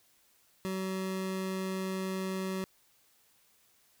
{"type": "tone", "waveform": "25% pulse", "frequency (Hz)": 189.1, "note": "F#3", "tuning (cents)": 38, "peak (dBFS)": -29, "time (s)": [0.65, 2.64], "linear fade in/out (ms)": 0, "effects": ["white hiss -67 dBFS RMS until 4 s"]}